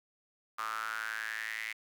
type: tone with high-pass filter sweep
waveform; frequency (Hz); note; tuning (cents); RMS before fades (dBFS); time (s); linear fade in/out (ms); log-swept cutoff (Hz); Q
sawtooth; 110.5; A2; +8; -38; 0.58-1.73; 10; 1200 to 2100; 7.7
effects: none